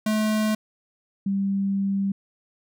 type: tone pair in turn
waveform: square / sine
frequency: 215.5 / 196.62 Hz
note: A3 / G3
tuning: -36 / +5 cents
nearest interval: major second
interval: 159 cents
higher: first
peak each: -21 / -21 dBFS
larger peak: neither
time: 0.06-0.55 / 1.26-2.12 s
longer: second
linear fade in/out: 5 ms
effects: none